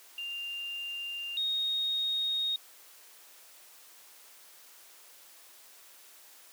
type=tone pair in turn; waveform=sine; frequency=2794 / 3730 Hz; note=F7 / A#7; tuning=0 / 0 cents; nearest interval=perfect fourth; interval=500 cents; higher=second; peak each=-35 / -28 dBFS; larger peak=second; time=0.18-1.37 / 1.37-2.56 s; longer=neither; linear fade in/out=2 ms; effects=white hiss -55 dBFS RMS until 6.52 s + high-pass 400 Hz 12 dB/octave